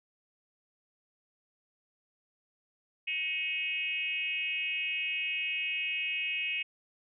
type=tone with frequency modulation; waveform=sine; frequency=2532 Hz; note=D#7; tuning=30 cents sharp; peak=-30 dBFS; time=3.07-6.63 s; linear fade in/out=10 ms; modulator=322 Hz; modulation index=0.92; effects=none